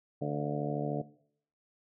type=harmonic tone with a mistuned harmonic; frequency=73.42 Hz; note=D2; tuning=in tune; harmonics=2 / 3 / 4 / 5 / 6 / 7 / 8 / 9 / 10; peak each=-35 / -42 / -37 / -48 / -38 / -44 / -39 / -43 / -43 dBFS; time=0.21-1.02 s; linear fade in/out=10 ms; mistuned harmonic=10; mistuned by=-40 cents; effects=noise-tail reverb RT60 0.6 s tail -18 dB re dry